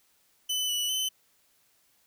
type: tone with pitch steps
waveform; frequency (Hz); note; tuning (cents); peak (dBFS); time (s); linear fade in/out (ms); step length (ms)
sawtooth; 3010 / 2958 / 3042; F#7 / F#7 / F#7; +29 / -1 / +47; -24; 0.49-1.09; 10; 200
effects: white hiss -67 dBFS RMS until 2.06 s